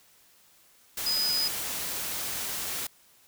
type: tone in noise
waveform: sine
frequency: 4986 Hz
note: D#8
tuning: 3 cents sharp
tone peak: -25 dBFS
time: 1.06-1.48 s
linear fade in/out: 5 ms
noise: white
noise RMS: -33 dBFS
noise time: 0.97-2.87 s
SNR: +5 dB
effects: white hiss -60 dBFS RMS until 3.27 s